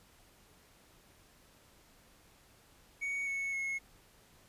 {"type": "tone with pitch steps", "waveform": "triangle", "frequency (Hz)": [2235, 2206, 2176], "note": ["C#7", "C#7", "C#7"], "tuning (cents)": [14, -9, -33], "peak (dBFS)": -32, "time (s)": [3.01, 3.79], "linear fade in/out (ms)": 20, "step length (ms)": 260, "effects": ["pink hiss -63 dBFS RMS until 4.48 s", "resampled to 32000 Hz"]}